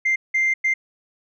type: tone bursts at uneven times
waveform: sine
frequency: 2093 Hz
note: C7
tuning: in tune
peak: -15 dBFS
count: 3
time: 0.05-0.16 / 0.34-0.54 / 0.64-0.74 s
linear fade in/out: 10 ms
effects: tanh soft clip ceiling -14 dBFS